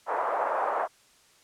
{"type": "band-pass noise", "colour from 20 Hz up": "pink", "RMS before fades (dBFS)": -28, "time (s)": [0.06, 0.88], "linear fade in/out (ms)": 50, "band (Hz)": [600, 1200], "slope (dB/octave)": 24, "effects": ["white hiss -60 dBFS RMS until 1.43 s", "low-pass 9000 Hz 12 dB/octave"]}